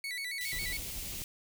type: tone with vibrato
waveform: 30% pulse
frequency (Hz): 2093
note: C7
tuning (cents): 0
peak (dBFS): -33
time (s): 0.04-0.77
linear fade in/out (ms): 2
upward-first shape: square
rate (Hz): 7.3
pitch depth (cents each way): 100
type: band-stop noise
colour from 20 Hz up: white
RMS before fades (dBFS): -41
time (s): 0.41-1.24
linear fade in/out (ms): 0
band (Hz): 140 to 2000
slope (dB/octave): 48
type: noise with tremolo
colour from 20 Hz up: brown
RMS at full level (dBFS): -42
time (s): 0.53-1.22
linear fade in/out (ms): 0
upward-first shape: sine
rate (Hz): 12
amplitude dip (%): 45
effects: none